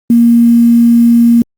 sine tone with quantisation, 234.8 Hz, A#3, 13 cents sharp, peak -3 dBFS, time 0.1-1.42 s, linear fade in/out 2 ms, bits 5, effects Opus 32 kbps

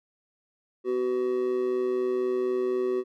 triangle tone with amplitude modulation, 376.4 Hz, F#4, 30 cents sharp, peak -19 dBFS, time 0.84-3.04 s, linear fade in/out 50 ms, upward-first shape sine, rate 124 Hz, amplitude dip 65%, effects none

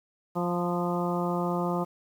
harmonic tone with a mistuned harmonic, 175.4 Hz, F3, 8 cents sharp, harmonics 1 / 2 / 3 / 4 / 5 / 6 / 7, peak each -29 / -32 / -34 / -35 / -36 / -37 / -37 dBFS, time 0.35-1.85 s, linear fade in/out 20 ms, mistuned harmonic 6, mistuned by -23 cents, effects 9-bit

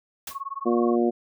white noise with exponential decay, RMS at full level -30 dBFS, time 0.27-0.41 s, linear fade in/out 5 ms, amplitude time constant 30 ms
sine tone with tremolo, 1100 Hz, C#6, 14 cents flat, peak -27 dBFS, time 0.3-0.97 s, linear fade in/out 50 ms, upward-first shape sine, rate 19 Hz, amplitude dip 100%
harmonic tone, 118.6 Hz, A#2, 30 cents sharp, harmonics 2 / 3 / 4 / 5 / 6, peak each -23 / -22 / -29 / -31 / -30 dBFS, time 0.65-1.11 s, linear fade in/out 20 ms
effects none

